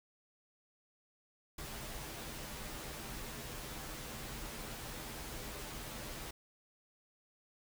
pink noise with comb filter, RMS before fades -45 dBFS, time 1.58-6.31 s, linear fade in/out 5 ms, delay 11 ms, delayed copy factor -0.55, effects none

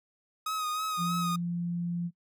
45% pulse tone with vibrato, 1257 Hz, D#6, 17 cents sharp, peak -30 dBFS, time 0.46-1.36 s, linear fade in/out 5 ms, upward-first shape sine, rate 3.2 Hz, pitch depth 37 cents each way
sine tone, 172.9 Hz, F3, 17 cents flat, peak -29 dBFS, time 0.97-2.11 s, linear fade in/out 50 ms
effects noise-tail reverb RT60 0.1 s tail -24 dB re dry

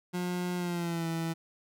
30% pulse tone with pitch glide, 178.6 to 164.73 Hz, F3 to E3, +39 to -1 cents, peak -28 dBFS, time 0.13-1.34 s, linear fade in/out 20 ms, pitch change -140 cents, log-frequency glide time 0.56-1.07 s, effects none

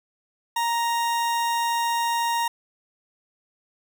40% pulse tone, 934 Hz, A#5, 3 cents sharp, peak -21 dBFS, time 0.56-2.48 s, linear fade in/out 5 ms, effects none

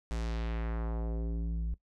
square tone with low-pass filter sweep, 56.5 Hz, A1, 47 cents sharp, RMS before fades -34 dBFS, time 0.11-1.74 s, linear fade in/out 0 ms, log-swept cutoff 8500 to 110 Hz, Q 1.2, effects noise-tail reverb RT60 0.1 s tail -17 dB re dry

